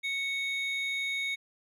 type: tone pair together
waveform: triangle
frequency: 2217 / 3719 Hz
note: C#7 / A#7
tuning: 0 / -5 cents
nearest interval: major sixth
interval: 895 cents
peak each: -29 / -35 dBFS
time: 0.03-1.36 s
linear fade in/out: 20 ms
effects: none